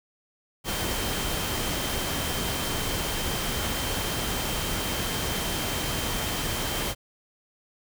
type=tone in noise; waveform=sine; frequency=3136 Hz; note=G7; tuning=in tune; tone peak=-37 dBFS; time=0.64-6.95 s; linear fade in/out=50 ms; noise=pink; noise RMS=-29 dBFS; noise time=0.64-6.95 s; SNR=-11 dB; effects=none